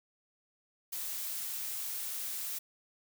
blue noise, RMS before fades -38 dBFS, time 0.92-2.59 s, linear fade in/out 10 ms, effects none

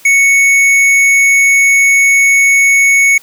sine tone with hard clipping, 2217 Hz, C#7, in tune, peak -7 dBFS, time 0.05-3.18 s, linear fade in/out 5 ms, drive 10 dB, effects white hiss -41 dBFS RMS until 3.22 s

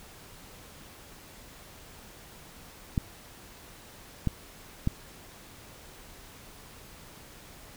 clicks, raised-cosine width 5 ms, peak -13 dBFS, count 3, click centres 2.978 / 4.273 / 4.874 s, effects pink hiss -50 dBFS RMS until 7.76 s

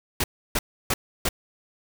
pink noise bursts, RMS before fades -23 dBFS, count 4, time 0.2-1.29 s, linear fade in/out 5 ms, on 40 ms, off 310 ms, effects none

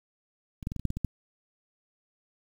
clicks, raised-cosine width 5 ms, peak -27 / -17 / -22 / -21 / -25 / -14 / -20 / -20 / -15 dBFS, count 9, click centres 0.628 / 0.671 / 0.719 / 0.763 / 0.796 / 0.853 / 0.904 / 0.97 / 1.047 s, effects 8-bit

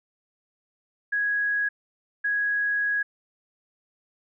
sine tone pair in turn, 1661.2 / 1661.2 Hz, G#6 / G#6, 0 / 0 cents, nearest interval unison, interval 0 cents, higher neither, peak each -22 dBFS, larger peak neither, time 1.12-1.69 / 2.24-3.03 s, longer second, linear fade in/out 10 ms, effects none

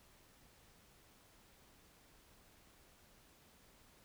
silence, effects pink hiss -66 dBFS RMS until 4.04 s

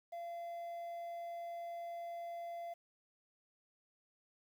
triangle tone with quantisation, 685 Hz, F5, 34 cents flat, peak -40 dBFS, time 0.12-2.74 s, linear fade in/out 10 ms, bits 11, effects none

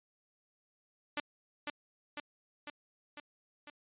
5% pulse tone with echo, 293.7 Hz, D4, in tune, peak -22 dBFS, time 1.17-1.2 s, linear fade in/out 2 ms, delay 500 ms, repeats 5, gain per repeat -3 dB, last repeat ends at 3.7 s, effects resampled to 8000 Hz

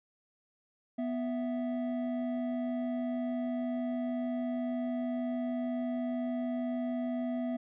triangle tone pair together, 247.1 / 659.3 Hz, B3 / E5, +1 / 0 cents, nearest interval octave + perfect fourth, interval 1699 cents, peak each -30 / -36 dBFS, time 0.98-7.57 s, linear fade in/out 10 ms, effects resampled to 8000 Hz

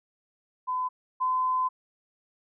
sine tone pair in turn, 1012 / 1021.4 Hz, B5 / C6, +42 / -42 cents, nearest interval unison, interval 16 cents, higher second, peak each -26 / -23 dBFS, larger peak second, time 0.67-0.89 / 1.2-1.69 s, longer second, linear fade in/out 20 ms, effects none

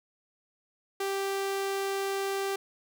sawtooth tone, 392 Hz, G4, in tune, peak -25 dBFS, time 1-2.56 s, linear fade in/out 5 ms, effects none

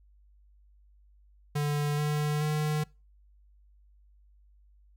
square tone with pitch steps, 146.83 / 149.31 / 151.83 Hz, D3 / D3 / D#3, 0 / +29 / -42 cents, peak -27 dBFS, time 1.55-2.84 s, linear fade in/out 10 ms, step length 430 ms, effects noise-tail reverb RT60 0.3 s tail -24 dB re dry + added 50 Hz sine -57 dBFS peak until 4.96 s

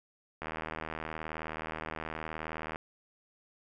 click train, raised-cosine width 0.5 ms, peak -22 dBFS, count 186, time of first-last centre 0.42-2.759 s, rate 79.1 Hz, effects none

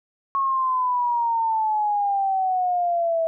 sine exponential sweep, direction down, 1099 to 650 Hz, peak -19 dBFS, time 0.35-3.27 s, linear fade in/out 0 ms, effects none

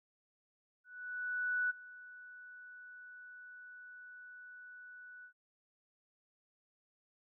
sine tone with ADSR envelope, 1481 Hz, F#6, 1 cent sharp, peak -30 dBFS, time 0.84-5.33 s, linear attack 860 ms, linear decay 17 ms, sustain -20 dB, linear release 86 ms, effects none

